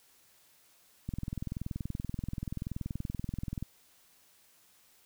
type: click train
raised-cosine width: 5 ms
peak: -23 dBFS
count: 54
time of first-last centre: 1.09-3.626 s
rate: 20.9 Hz
effects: white hiss -64 dBFS RMS until 5.05 s